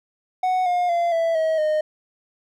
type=tone with pitch steps; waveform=triangle; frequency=740 / 713.1 / 687.3 / 662.3 / 638.3 / 615.1 Hz; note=F#5 / F5 / F5 / E5 / D#5 / D#5; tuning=0 / +36 / -28 / +8 / +44 / -20 cents; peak=-16 dBFS; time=0.43-1.81 s; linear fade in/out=5 ms; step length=230 ms; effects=none